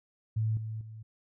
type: tone with level steps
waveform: sine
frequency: 110 Hz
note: A2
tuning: in tune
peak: -26 / -34 / -42 dBFS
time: 0.36-1.03 s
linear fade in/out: 10 ms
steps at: 0.57 / 0.81 s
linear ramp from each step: 2 ms
effects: none